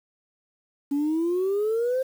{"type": "exponential sweep", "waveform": "sine", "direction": "up", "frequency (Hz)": [278.5, 531], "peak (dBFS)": -20, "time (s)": [0.91, 2.03], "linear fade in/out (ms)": 10, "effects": ["tanh soft clip ceiling -19 dBFS", "8-bit"]}